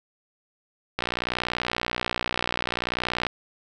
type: click train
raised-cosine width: 0.3 ms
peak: -9 dBFS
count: 139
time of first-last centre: 0.99-3.267 s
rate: 60.6 Hz
effects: none